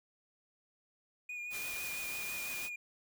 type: tone with vibrato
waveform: triangle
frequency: 2443 Hz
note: D#7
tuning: 32 cents flat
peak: -38 dBFS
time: 1.29-2.76 s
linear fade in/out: 5 ms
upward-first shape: sine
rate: 6 Hz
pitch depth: 24 cents each way
type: noise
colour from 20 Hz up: white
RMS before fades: -43 dBFS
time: 1.5-2.7 s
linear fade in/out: 50 ms
effects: none